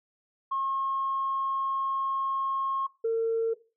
sine tone pair in turn, 1080 / 454.1 Hz, C#6 / A#4, -45 / -45 cents, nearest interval octave + minor third, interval 1500 cents, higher first, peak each -26 / -22 dBFS, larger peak second, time 0.51-2.87 / 3.04-3.54 s, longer first, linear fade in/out 10 ms, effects noise-tail reverb RT60 0.3 s tail -17 dB re dry + tanh soft clip ceiling -20 dBFS

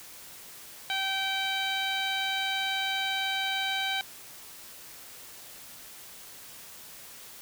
15% pulse tone with low-pass filter, 774 Hz, G5, 22 cents flat, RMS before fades -30 dBFS, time 0.9-4.01 s, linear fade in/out 0 ms, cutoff 4100 Hz, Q 3.2, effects white hiss -47 dBFS RMS until 7.41 s

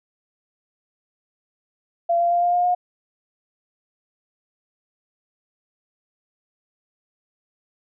sine tone with pitch steps, 684 / 690.4 / 696.8 / 703.2 / 709.8 / 716.3 Hz, F5 / F5 / F5 / F5 / F5 / F5, -36 / -20 / -4 / +12 / +28 / +44 cents, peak -16 dBFS, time 2.09-2.75 s, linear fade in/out 10 ms, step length 110 ms, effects none

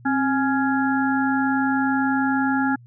harmonic tone with a mistuned harmonic, 278.2 Hz, C#4, 6 cents sharp, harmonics 1 / 3 / 5 / 6, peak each -20 / -25 / -27 / -28 dBFS, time 0.05-2.76 s, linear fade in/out 10 ms, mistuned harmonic 1, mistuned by -82 cents, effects added 120 Hz sine -44 dBFS peak until 2.86 s

